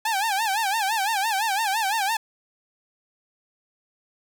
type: tone with vibrato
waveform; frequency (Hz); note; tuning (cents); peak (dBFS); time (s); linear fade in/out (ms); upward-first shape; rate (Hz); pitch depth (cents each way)
sawtooth; 836; G#5; +11; -18; 0.05-2.17; 5; sine; 5.9; 160
effects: none